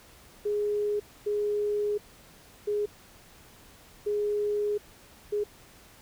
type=tone bursts at uneven times; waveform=sine; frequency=415.3 Hz; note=G#4; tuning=in tune; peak=-25 dBFS; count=5; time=0.45-1 / 1.26-1.98 / 2.67-2.86 / 4.06-4.78 / 5.32-5.44 s; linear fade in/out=10 ms; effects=pink hiss -54 dBFS RMS until 6.01 s